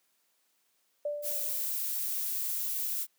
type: tone with exponential decay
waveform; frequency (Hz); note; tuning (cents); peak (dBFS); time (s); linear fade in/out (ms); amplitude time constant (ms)
sine; 587.3; D5; 0; -28; 1.05-1.79; 5; 160
type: noise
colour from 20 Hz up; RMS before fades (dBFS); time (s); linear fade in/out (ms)
violet; -33; 1.22-3.07; 50
effects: white hiss -73 dBFS RMS until 3.18 s + high-pass 200 Hz 12 dB/octave